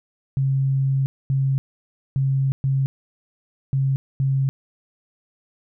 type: tone bursts at uneven times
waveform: sine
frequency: 135.2 Hz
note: C#3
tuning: 43 cents flat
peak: -17 dBFS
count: 6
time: 0.37-1.06 / 1.3-1.58 / 2.16-2.52 / 2.64-2.86 / 3.73-3.96 / 4.2-4.49 s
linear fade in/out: 0 ms
effects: none